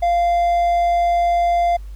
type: tone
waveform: triangle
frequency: 694 Hz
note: F5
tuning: 11 cents flat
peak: -12 dBFS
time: 0.02-1.77 s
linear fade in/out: 10 ms
effects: added 50 Hz sine -30 dBFS peak until 1.95 s + pink hiss -55 dBFS RMS until 1.95 s